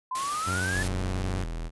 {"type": "exponential sweep", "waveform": "sine", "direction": "up", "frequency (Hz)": [1005, 1760], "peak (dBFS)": -28, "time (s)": [0.11, 0.83], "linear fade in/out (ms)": 5}
{"type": "noise", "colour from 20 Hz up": "white", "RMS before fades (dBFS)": -35, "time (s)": [0.15, 0.88], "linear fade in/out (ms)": 2}
{"type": "tone with vibrato", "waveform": "sawtooth", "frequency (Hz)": 92.6, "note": "F#2", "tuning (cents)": 2, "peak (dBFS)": -25, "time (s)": [0.46, 1.45], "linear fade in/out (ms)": 20, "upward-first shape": "square", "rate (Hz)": 19, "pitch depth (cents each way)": 64}
{"type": "tone", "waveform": "45% pulse", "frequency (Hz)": 41.11, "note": "E1", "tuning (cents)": -4, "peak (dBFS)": -31, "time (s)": [0.72, 1.71], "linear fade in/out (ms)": 50}
{"effects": ["resampled to 24000 Hz"]}